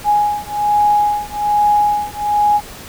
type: beating tone pair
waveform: sine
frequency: 830.6 / 831.8 Hz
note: G#5 / G#5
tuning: 0 / +2 cents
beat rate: 1.2 Hz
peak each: -15 dBFS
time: 0.04-2.61 s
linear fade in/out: 50 ms
effects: pink hiss -34 dBFS RMS until 2.88 s